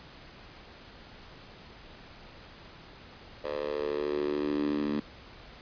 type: tone with high-pass filter sweep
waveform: 10% pulse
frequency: 73.6 Hz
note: D2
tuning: 4 cents sharp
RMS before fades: -31 dBFS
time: 3.44-5 s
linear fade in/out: 5 ms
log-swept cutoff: 550 to 240 Hz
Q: 4.8
effects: pink hiss -50 dBFS RMS until 5.61 s + resampled to 11025 Hz